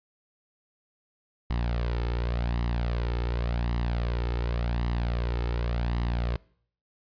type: tone with flanger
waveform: sawtooth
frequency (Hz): 59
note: A#1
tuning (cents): +22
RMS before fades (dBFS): -28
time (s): 1.5-6.36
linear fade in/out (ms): 0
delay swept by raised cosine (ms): 1 to 2.3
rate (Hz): 0.89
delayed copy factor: +0.5
effects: noise-tail reverb RT60 0.6 s tail -23 dB re dry + resampled to 11025 Hz